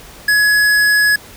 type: tone with hard clipping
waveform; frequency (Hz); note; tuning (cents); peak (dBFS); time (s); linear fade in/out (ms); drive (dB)
sine; 1686; G#6; +26; -11; 0.28-1.16; 5; 15
effects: pink hiss -38 dBFS RMS until 1.36 s